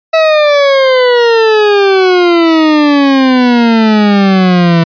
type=exponential sweep; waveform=40% pulse; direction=down; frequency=652 to 164.81 Hz; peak=-4 dBFS; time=0.13-4.84 s; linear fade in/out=10 ms; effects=resampled to 11025 Hz